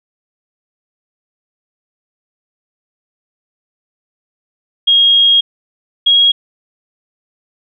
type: tone pair in turn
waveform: sine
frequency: 3266 / 3294 Hz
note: G#7 / G#7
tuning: -30 / -15 cents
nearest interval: unison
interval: 15 cents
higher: second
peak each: -6 dBFS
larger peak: neither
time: 4.87-5.41 / 6.06-6.32 s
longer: first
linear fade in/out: 10 ms
effects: none